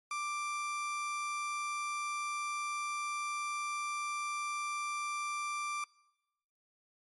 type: tone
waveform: 30% pulse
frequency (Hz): 1179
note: D6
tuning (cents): +6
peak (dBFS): -32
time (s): 0.11-5.84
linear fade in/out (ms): 2
effects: noise-tail reverb RT60 1.0 s tail -24 dB re dry + MP3 48 kbps